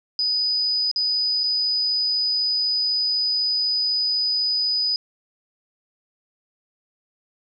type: tone with dropouts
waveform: sine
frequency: 4978 Hz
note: D#8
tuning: in tune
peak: -19 dBFS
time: 0.19-4.96 s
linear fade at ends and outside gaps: 1 ms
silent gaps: 0.914-0.96 / 1.435-1.439 s
effects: none

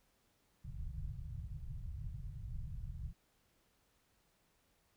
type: low-pass noise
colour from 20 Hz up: pink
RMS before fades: -44 dBFS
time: 0.64-3.13 s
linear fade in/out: 10 ms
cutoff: 150 Hz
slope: 48 dB/octave
effects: pink hiss -75 dBFS RMS until 4.96 s

